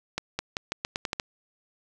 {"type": "accelerating click train", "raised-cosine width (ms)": 0.2, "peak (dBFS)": -11, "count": 9, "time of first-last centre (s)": [0.18, 1.199], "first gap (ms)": 210, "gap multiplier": 0.85, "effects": []}